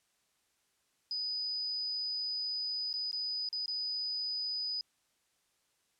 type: tone with dropouts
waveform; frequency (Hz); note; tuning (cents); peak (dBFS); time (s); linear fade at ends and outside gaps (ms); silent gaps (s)
sine; 4978; D#8; 0; -33; 1.11-4.81; 1; 2.929-2.939 / 3.113-3.129 / 3.489-3.528 / 3.659-3.68
effects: white hiss -75 dBFS RMS until 5.99 s + low-pass 10000 Hz 12 dB/octave